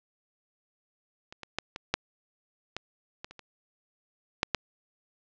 clicks, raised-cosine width 0.2 ms, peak -26 / -22 / -11 / -19 / -6 / -16 / -20 / -28 / -27 / -6 / -7 dBFS, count 11, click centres 1.325 / 1.433 / 1.586 / 1.761 / 1.94 / 2.766 / 3.245 / 3.31 / 3.393 / 4.431 / 4.547 s, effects low-pass 5000 Hz 12 dB/octave

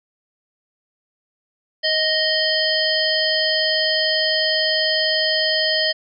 harmonic tone with a mistuned harmonic, 627 Hz, D#5, 13 cents sharp, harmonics 1 / 3 / 5 / 7 / 8, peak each -23 / -23 / -23 / -23 / -23 dBFS, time 1.83-5.93 s, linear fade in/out 20 ms, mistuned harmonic 3, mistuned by -17 cents, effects none

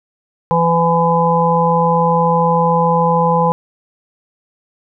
harmonic tone, 167.9 Hz, E3, 32 cents sharp, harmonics 1 / 3 / 5 / 6, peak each -16 / -16 / -16 / -16 dBFS, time 0.51-3.52 s, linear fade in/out 0 ms, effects none

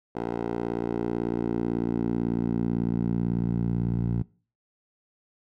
10% pulse tone with band-pass filter sweep, 58.1 Hz, A#1, 5 cents flat, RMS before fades -27 dBFS, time 0.15-4.23 s, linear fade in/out 10 ms, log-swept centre 540 to 130 Hz, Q 1.5, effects noise-tail reverb RT60 0.4 s tail -23 dB re dry

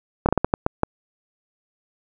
slowing click train, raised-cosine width 1 ms, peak -3 dBFS, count 8, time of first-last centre 0.26-0.834 s, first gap 28 ms, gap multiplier 1.35, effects none

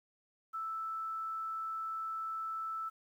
sine tone with quantisation, 1318.5 Hz, E6, in tune, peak -36 dBFS, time 0.53-2.9 s, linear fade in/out 20 ms, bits 11, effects none

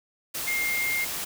sine tone in noise, 2121 Hz, C7, 23 cents sharp, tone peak -25 dBFS, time 0.47-1.05 s, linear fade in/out 10 ms, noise white, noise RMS -32 dBFS, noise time 0.34-1.25 s, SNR +4 dB, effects none

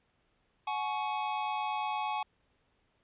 square chord, F# suspended second, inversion none, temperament equal with one note detuned, 740 / 848.6 / 1108.7 Hz, F#5 / G#5 / C#6, 0 / +37 / 0 cents, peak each -40 / -34 / -38 dBFS, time 0.67-2.23 s, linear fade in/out 5 ms, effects pink hiss -73 dBFS RMS until 3.03 s + resampled to 8000 Hz

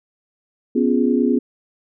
sine chord, C# dominant seventh, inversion third, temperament equal, 246.9 / 277.2 / 349.2 / 415.3 Hz, B3 / C#4 / E#4 / G#4, 0 / 0 / 0 / 0 cents, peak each -17 / -20 / -22 / -22 dBFS, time 0.75-1.39 s, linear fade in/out 10 ms, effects none

